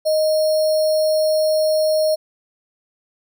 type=tone with sample-and-hold; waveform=sine; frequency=622.3 Hz; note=D#5; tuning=in tune; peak=-14 dBFS; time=0.05-2.16 s; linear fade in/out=20 ms; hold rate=4900 Hz; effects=none